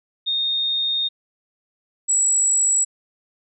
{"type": "tone pair in turn", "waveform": "sine", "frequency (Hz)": [3684, 7784], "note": ["A#7", "B8"], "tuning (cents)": [-21, -26], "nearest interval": "octave + minor second", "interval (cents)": 1295, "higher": "second", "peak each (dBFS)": [-19, -15], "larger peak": "second", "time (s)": [[0.26, 1.09], [2.08, 2.85]], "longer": "first", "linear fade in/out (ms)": 20, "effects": []}